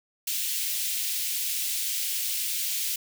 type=high-pass noise; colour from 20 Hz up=white; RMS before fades=-29 dBFS; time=0.27-2.96 s; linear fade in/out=5 ms; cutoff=2400 Hz; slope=24 dB/octave; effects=none